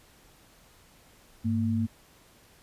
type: tone pair together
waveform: sine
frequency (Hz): 101.4 / 227.6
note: G#2 / A#3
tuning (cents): -41 / -41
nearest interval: octave + major second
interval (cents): 1400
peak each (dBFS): -28 / -26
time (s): 1.44-1.87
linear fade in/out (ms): 20
effects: pink hiss -58 dBFS RMS until 2.62 s + resampled to 32000 Hz